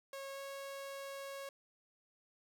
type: tone with pitch glide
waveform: sawtooth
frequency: 547 to 550.8 Hz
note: C#5 to C#5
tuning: -23 to -11 cents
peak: -40 dBFS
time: 0.13-1.49 s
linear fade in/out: 2 ms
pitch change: +12 cents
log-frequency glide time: 0.32-0.4 s
effects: none